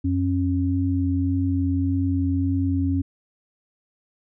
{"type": "tone pair together", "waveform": "sine", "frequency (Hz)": [90.32, 272.7], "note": ["F#2", "C#4"], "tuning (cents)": [-41, -28], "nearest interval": "octave + perfect fifth", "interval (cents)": 1913, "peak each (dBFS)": -22, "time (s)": [0.04, 3.02], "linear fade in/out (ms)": 10, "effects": []}